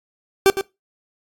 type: tone with echo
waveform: 40% pulse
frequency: 389.2 Hz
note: G4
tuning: 12 cents flat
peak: -9 dBFS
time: 0.46-0.5 s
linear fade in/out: 0 ms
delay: 110 ms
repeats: 1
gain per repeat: -10 dB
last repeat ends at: 0.61 s
effects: noise-tail reverb RT60 0.2 s tail -19 dB re dry + AAC 64 kbps